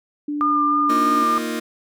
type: tone with pitch glide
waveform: sine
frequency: 293.7 to 291.3 Hz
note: D4 to D4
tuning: 0 to -14 cents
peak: -22 dBFS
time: 0.28-1.23 s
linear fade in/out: 5 ms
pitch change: -14 cents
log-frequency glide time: 0.41-0.91 s
type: tone with vibrato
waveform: sine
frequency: 1204 Hz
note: D6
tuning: 43 cents sharp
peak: -16 dBFS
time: 0.41-1.38 s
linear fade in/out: 0 ms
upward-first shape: triangle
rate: 3.2 Hz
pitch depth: 17 cents each way
type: chord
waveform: sawtooth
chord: Bb suspended fourth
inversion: none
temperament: just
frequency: 233.1 / 310.8 / 349.6 Hz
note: Bb3 / Eb4 / F4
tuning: 0 / -2 / +2 cents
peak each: -22 / -24 / -25 dBFS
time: 0.89-1.6 s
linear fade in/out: 10 ms
effects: none